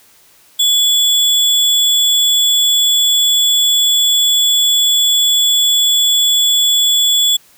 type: tone with sample-and-hold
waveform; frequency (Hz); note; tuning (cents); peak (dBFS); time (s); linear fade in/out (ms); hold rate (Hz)
sine; 3414; G#7; +47; -9; 0.59-7.37; 10; 11025
effects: white hiss -48 dBFS RMS until 7.57 s